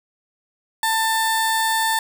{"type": "tone with notch filter", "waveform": "15% pulse", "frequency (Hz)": 891, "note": "A5", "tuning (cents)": 22, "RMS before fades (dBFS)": -20, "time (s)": [0.83, 1.99], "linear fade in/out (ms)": 2, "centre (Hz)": 2600, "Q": 1.8, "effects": []}